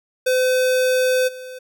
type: tone with level steps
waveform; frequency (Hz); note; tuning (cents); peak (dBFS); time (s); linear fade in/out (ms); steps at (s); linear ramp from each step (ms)
square; 510; C5; -44; -16 / -33; 0.26-1.59; 10; 1.27; 20
effects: none